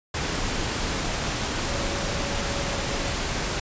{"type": "tone in noise", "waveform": "sine", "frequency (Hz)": 562, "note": "C#5", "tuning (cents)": 24, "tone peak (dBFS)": -36, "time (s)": [1.67, 3.15], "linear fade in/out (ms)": 5, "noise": "pink", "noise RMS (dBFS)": -27, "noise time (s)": [0.14, 3.6], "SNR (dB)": -12, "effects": ["resampled to 16000 Hz"]}